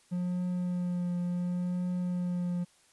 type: tone with vibrato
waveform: triangle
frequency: 178 Hz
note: F3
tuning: 33 cents sharp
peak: -27 dBFS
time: 0.11-2.65 s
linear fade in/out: 20 ms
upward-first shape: triangle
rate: 0.7 Hz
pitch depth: 19 cents each way
effects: white hiss -64 dBFS RMS until 2.92 s + resampled to 24000 Hz